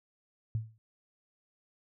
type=tone with exponential decay; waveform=sine; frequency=110.8 Hz; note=A2; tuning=13 cents sharp; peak=-26 dBFS; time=0.55-0.78 s; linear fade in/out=0 ms; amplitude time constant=48 ms; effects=none